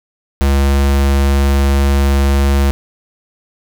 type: tone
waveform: square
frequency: 69.3 Hz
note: C#2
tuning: in tune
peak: -10 dBFS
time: 0.41-2.71 s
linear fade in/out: 0 ms
effects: none